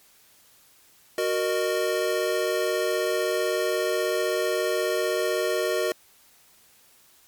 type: chord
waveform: square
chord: D# minor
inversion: first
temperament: equal with one note detuned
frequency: 370 / 466.2 / 611.6 Hz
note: F#4 / A#4 / D#5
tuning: 0 / 0 / -30 cents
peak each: -28 dBFS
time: 1.18-5.92 s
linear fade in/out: 2 ms
effects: white hiss -57 dBFS RMS until 7.27 s + MP3 96 kbps